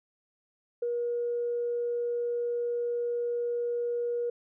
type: tone with ADSR envelope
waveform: sine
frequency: 477.8 Hz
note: A#4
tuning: 43 cents sharp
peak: -25 dBFS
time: 0.82-4.3 s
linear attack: 7 ms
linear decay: 12 ms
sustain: -2 dB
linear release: 5 ms
effects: tanh soft clip ceiling -21 dBFS